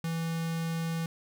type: tone with notch filter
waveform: square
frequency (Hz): 164.81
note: E3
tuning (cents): 0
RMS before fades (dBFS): -32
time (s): 0.04-1.06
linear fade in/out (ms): 2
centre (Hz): 610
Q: 1.6
effects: none